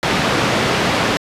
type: band-pass noise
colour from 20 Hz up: pink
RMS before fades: -17 dBFS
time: 0.03-1.17 s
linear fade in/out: 0 ms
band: 150 to 3900 Hz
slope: 12 dB/octave
effects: resampled to 32000 Hz